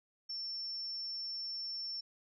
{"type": "tone", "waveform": "sine", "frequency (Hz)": 5410, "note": "E8", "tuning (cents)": 44, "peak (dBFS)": -38, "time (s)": [0.29, 2.01], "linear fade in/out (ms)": 10, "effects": []}